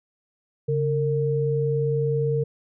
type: tone pair together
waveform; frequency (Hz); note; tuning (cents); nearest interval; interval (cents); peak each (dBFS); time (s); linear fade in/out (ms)
sine; 140.1 / 457.6; C#3 / A#4; +19 / -32; octave + minor sixth; 2049; -23; 0.68-2.44; 10
effects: none